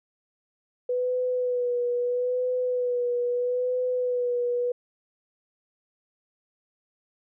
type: tone with vibrato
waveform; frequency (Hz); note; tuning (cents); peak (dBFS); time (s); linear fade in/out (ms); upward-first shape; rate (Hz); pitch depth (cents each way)
sine; 493.9; B4; 0; -23; 0.89-4.72; 5; sine; 0.77; 31
effects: none